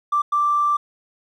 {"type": "tone bursts at uneven times", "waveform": "triangle", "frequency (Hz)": 1174.7, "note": "D6", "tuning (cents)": 0, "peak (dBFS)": -12, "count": 2, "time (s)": [[0.12, 0.22], [0.32, 0.77]], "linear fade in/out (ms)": 10, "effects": ["tanh soft clip ceiling -14 dBFS"]}